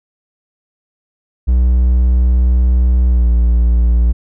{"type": "tone with pitch glide", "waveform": "triangle", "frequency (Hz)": [61.7, 58.61], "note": ["B1", "A#1"], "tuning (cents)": [-1, 10], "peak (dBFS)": -6, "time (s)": [1.47, 4.13], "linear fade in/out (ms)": 20, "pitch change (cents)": -89, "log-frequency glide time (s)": [3.09, 3.28], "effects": []}